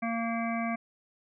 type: harmonic tone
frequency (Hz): 230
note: A#3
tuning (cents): -23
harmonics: 1 / 3 / 5 / 7 / 9 / 10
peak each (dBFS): -31 / -34 / -38 / -43 / -41 / -40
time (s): 0.02-0.76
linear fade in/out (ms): 10
effects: none